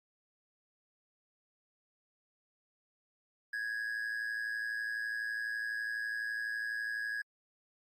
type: tone with amplitude modulation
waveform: triangle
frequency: 1661.2 Hz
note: G#6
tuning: in tune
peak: -30 dBFS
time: 3.53-7.22 s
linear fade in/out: 5 ms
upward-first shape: sine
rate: 112 Hz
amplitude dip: 60%
effects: AAC 64 kbps